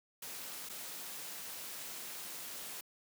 white noise with dropouts, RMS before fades -45 dBFS, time 0.22-2.81 s, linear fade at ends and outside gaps 5 ms, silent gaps 0.69-0.695 s, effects high-pass 150 Hz 12 dB/octave

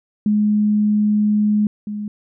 sine tone pair in turn, 210 / 208.8 Hz, G#3 / G#3, +19 / +10 cents, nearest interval unison, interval 9 cents, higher first, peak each -13 / -23 dBFS, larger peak first, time 0.26-1.67 / 1.87-2.08 s, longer first, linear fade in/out 2 ms, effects none

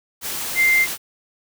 sine tone in noise, 2093 Hz, C7, in tune, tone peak -13 dBFS, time 0.55-0.87 s, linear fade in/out 50 ms, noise white, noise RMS -27 dBFS, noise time 0.21-0.98 s, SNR +11 dB, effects none

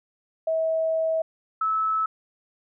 sine tone pair in turn, 645 / 1302.7 Hz, E5 / E6, -38 / -21 cents, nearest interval octave, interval 1217 cents, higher second, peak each -21 dBFS, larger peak neither, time 0.47-1.22 / 1.61-2.06 s, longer first, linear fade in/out 5 ms, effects none

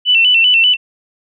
sine tone with vibrato, 2835 Hz, F7, 25 cents sharp, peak -7 dBFS, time 0.05-0.77 s, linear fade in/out 50 ms, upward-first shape square, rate 5.1 Hz, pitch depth 88 cents each way, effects none

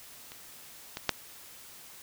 clicks, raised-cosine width 0.2 ms, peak -27 / -18 / -6 dBFS, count 3, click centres 0.319 / 0.971 / 1.093 s, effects white hiss -50 dBFS RMS until 2.02 s

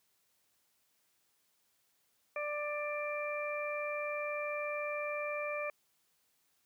harmonic tone, 591 Hz, D5, 11 cents sharp, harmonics 1 / 2 / 3 / 4, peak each -37 / -42 / -47 / -40 dBFS, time 2.36-5.7 s, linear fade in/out 2 ms, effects white hiss -75 dBFS RMS until 6.65 s + high-pass 60 Hz 12 dB/octave

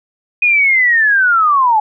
sine linear sweep, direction down, 2489 to 830.6 Hz, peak -8 dBFS, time 0.42-1.8 s, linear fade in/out 5 ms, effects none

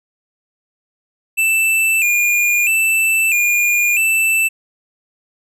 square tone with vibrato, 2535 Hz, D#7, 32 cents sharp, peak -13 dBFS, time 1.37-4.49 s, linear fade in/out 20 ms, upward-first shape square, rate 0.77 Hz, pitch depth 79 cents each way, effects none

